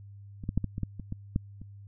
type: clicks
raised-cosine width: 5 ms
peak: -26 / -18 / -13 / -18 / -22 / -18 / -25 / -22 / -14 / -30 dBFS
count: 10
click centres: 0.438 / 0.491 / 0.576 / 0.643 / 0.781 / 0.833 / 0.997 / 1.124 / 1.361 / 1.616 s
effects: added 100 Hz sine -45 dBFS peak until 1.87 s